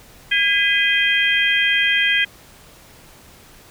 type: tone cluster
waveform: sine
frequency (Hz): 1632 / 2009 / 2496 / 3189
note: G#6 / B6 / D#7 / G7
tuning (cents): -31 / +29 / +5 / +29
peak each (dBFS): -20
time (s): 0.31-2.25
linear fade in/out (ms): 10
effects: pink hiss -46 dBFS RMS until 3.7 s